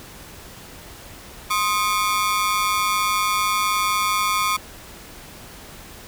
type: ring-modulated tone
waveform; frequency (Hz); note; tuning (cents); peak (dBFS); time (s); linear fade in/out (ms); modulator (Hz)
sawtooth; 1151; D6; -35; -12; 1.5-4.57; 10; 97.9
effects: pink hiss -41 dBFS RMS until 6.07 s